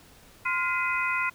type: tone cluster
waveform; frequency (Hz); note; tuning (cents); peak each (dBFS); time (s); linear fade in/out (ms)
sine; 1037 / 1414 / 2040 / 2504; C6 / F6 / C7 / D#7; -16 / +21 / -44 / +10; -30; 0.45-1.3; 10
effects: pink hiss -54 dBFS RMS until 1.34 s